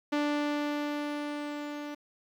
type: tone with level ramp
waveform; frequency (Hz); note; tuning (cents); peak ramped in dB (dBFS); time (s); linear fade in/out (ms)
sawtooth; 293.7; D4; 0; -22 to -33; 0.12-1.95; 10
effects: low-pass 4000 Hz 12 dB/octave + 10-bit